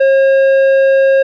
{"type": "tone with tanh clipping", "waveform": "triangle", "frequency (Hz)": 540, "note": "C#5", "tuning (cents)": -45, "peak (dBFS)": -8, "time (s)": [0, 1.23], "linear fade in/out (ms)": 10, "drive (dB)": 13, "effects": []}